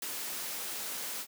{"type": "noise with ADSR envelope", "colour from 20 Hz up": "white", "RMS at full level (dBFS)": -36, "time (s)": [0.02, 1.27], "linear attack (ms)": 4, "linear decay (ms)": 29, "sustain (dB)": -2, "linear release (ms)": 62, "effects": ["high-pass 200 Hz 12 dB/octave"]}